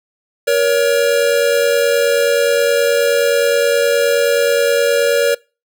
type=tone pair together; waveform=square; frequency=472.9 / 562.4 Hz; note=A#4 / C#5; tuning=+25 / +25 cents; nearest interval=minor third; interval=300 cents; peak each=-15 dBFS; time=0.47-5.35 s; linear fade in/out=10 ms; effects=noise-tail reverb RT60 0.3 s tail -25 dB re dry